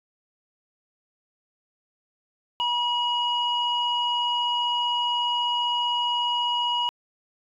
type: tone pair together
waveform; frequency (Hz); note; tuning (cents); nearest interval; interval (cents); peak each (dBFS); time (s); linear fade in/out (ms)
sine; 962 / 2901; B5 / F#7; -46 / -35; octave + perfect fifth; 1911; -24 / -24; 2.6-6.89; 0
effects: tanh soft clip ceiling -15 dBFS